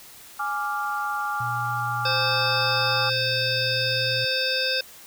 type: chord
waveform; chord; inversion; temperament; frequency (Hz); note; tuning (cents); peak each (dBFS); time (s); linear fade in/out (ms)
sine; D diminished; second; equal; 830.6 / 1174.7 / 1396.9; Ab5 / D6 / F6; 0 / 0 / 0; -29; 0.39-3.1; 10
type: tone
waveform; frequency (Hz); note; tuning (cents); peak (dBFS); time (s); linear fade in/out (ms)
sine; 120; B2; -49; -31; 1.4-4.25; 5
type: harmonic tone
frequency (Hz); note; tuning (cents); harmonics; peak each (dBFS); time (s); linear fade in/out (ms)
521; C5; -7; 1 / 3 / 5 / 7 / 9 / 10; -29 / -29 / -29 / -29 / -29 / -29; 2.05-4.81; 5
effects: white hiss -46 dBFS RMS until 5.06 s